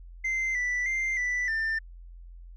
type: tone with pitch steps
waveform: sine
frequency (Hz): 2078 / 1974 / 2092 / 1977 / 1790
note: C7 / B6 / C7 / B6 / A6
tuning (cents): -12 / -1 / -1 / +1 / +29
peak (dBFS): -23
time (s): 0.24-1.79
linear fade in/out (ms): 10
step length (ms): 310
effects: tanh soft clip ceiling -25 dBFS + added 43 Hz sine -43 dBFS peak until 2.56 s